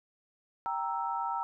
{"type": "chord", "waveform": "sine", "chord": "E diminished", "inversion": "first", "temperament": "equal", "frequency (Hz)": [784, 932.3, 1318.5], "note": ["G5", "Bb5", "E6"], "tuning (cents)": [0, 0, 0], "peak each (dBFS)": [-36, -33, -36], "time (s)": [0.66, 1.43], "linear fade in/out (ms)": 0, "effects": []}